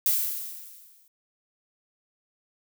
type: noise with exponential decay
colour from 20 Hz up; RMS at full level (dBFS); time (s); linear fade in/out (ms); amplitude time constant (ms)
violet; -21; 0.06-1.08; 1; 220
effects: none